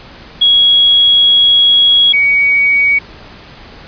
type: tone pair in turn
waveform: sine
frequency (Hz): 3322 / 2253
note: G#7 / C#7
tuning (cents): 0 / +28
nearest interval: perfect fifth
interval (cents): 672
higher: first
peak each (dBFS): -5 / -7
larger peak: first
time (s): 0.41-2.13 / 2.13-2.99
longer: first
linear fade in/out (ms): 10
effects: pink hiss -35 dBFS RMS until 3.87 s + resampled to 11025 Hz